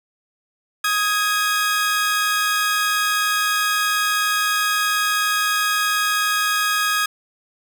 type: tone pair together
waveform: sawtooth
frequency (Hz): 1253 / 1651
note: D#6 / G#6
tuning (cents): +12 / -11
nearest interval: perfect fourth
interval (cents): 477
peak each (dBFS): -17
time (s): 0.84-7.06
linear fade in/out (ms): 5
effects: none